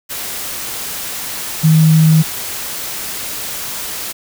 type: tone in noise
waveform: sine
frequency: 158.4 Hz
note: D#3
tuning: 31 cents sharp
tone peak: -6 dBFS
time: 1.63-2.23 s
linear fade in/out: 20 ms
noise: white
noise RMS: -24 dBFS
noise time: 0.09-4.13 s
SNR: +15 dB
effects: none